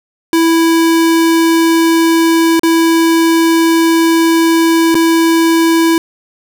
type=tone with dropouts; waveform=square; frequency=329.6 Hz; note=E4; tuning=in tune; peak=-8 dBFS; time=0.33-5.98 s; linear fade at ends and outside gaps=1 ms; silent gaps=2.595-2.633 / 4.945-4.952 s; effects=none